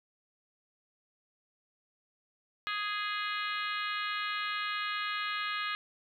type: harmonic tone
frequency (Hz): 415.3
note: G#4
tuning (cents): 0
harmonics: 3 / 4 / 5 / 6 / 7 / 8 / 9 / 10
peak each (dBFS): -36 / -38 / -40 / -42 / -43 / -44 / -45 / -46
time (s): 2.67-5.75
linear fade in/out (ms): 0
effects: 11-bit